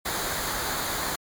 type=noise with comb filter; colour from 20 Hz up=pink; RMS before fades=-29 dBFS; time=0.05-1.16 s; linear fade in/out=10 ms; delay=0.36 ms; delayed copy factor=-0.6; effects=MP3 96 kbps